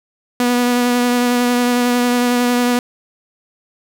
sawtooth tone with vibrato, 244.3 Hz, B3, 19 cents flat, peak -9 dBFS, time 0.4-2.79 s, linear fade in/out 2 ms, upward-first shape triangle, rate 11 Hz, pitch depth 17 cents each way, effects none

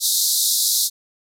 pink band-pass noise, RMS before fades -19 dBFS, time 0-0.9 s, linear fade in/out 50 ms, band 3700 to 15000 Hz, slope 96 dB/octave, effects none

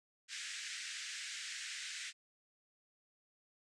pink band-pass noise, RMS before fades -45 dBFS, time 0.28-2.13 s, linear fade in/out 50 ms, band 1600 to 8400 Hz, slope 48 dB/octave, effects none

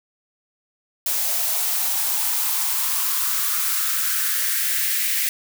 blue noise with high-pass filter sweep, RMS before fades -22 dBFS, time 1.06-5.29 s, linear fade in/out 2 ms, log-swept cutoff 610 to 2000 Hz, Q 3.5, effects none

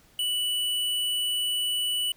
sine tone with tanh clipping, 2960 Hz, F#7, in tune, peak -26 dBFS, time 0.19-2.12 s, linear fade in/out 2 ms, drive 18 dB, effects pink hiss -59 dBFS RMS until 2.16 s

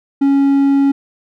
triangle tone, 277.2 Hz, C#4, in tune, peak -7 dBFS, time 0.21-0.92 s, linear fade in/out 10 ms, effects none

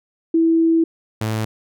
sine / sawtooth tone pair in turn, 328.2 / 109.52 Hz, E4 / A2, -8 / -8 cents, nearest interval octave + perfect fifth, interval 1900 cents, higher first, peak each -12 / -16 dBFS, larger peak first, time 0.34-0.84 / 1.21-1.45 s, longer first, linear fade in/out 5 ms, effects none

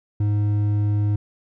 triangle tone with hard clipping, 103.83 Hz, G#2, in tune, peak -19 dBFS, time 0.2-1.16 s, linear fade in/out 5 ms, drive 9 dB, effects none

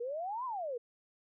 sine exponential two-way sweep, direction up then down, 457.9 to 1061 to 457.9 Hz, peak -35 dBFS, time 0-0.78 s, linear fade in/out 10 ms, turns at 0.45 s, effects none

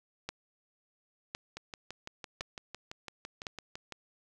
two click trains, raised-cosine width 0.2 ms, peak -24 / -19 dBFS, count 15 / 4, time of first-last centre 1.57-3.923 / 0.29-3.468 s, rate 5.95 / 0.944 Hz, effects none

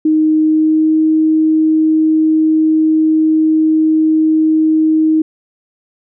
sine tone with pitch glide, 311.5 to 314.6 Hz, D#4 to D#4, +2 to +19 cents, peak -8 dBFS, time 0.05-5.22 s, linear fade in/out 5 ms, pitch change +17 cents, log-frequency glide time 0.41-0.99 s, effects none

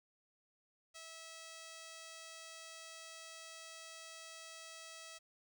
5% pulse tone, 650 Hz, E5, 24 cents flat, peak -39 dBFS, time 0.94-5.19 s, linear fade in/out 20 ms, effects 12-bit

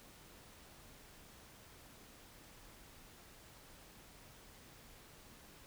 silence, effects pink hiss -59 dBFS RMS until 5.66 s

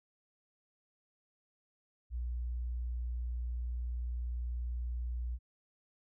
sine tone, 60.2 Hz, B1, 44 cents flat, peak -34 dBFS, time 2.1-5.39 s, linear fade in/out 50 ms, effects none

